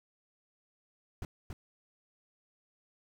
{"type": "noise with echo", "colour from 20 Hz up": "brown", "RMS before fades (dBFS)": -38, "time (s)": [1.22, 1.25], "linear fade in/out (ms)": 2, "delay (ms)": 280, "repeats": 1, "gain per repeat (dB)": -3, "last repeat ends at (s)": 1.53, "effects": []}